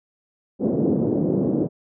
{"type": "band-pass noise", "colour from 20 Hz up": "pink", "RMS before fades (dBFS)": -21, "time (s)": [0.59, 1.69], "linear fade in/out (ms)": 50, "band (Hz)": [160, 450], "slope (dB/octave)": 24, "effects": []}